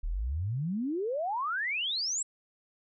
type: exponential sweep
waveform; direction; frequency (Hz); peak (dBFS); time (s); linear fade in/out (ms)
sine; up; 34.65 to 7950; -29; 0.03-2.23; 10
effects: none